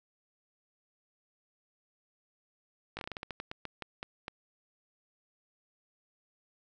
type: slowing click train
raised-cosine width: 0.3 ms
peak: -22 dBFS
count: 15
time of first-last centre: 2.97-4.281 s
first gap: 19 ms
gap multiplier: 1.22
effects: none